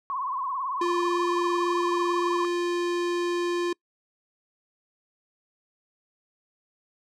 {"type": "tone with vibrato", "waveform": "sine", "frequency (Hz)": 1059, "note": "C6", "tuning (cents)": 21, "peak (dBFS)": -27, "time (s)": [0.1, 2.45], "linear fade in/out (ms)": 0, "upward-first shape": "triangle", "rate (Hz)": 18, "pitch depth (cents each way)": 140}
{"type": "tone", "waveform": "square", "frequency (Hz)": 349.2, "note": "F4", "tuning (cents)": 0, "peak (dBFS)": -25, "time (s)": [0.81, 3.73], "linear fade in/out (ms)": 5}
{"effects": ["noise-tail reverb RT60 0.1 s tail -26 dB re dry", "low-pass 6000 Hz 12 dB/octave"]}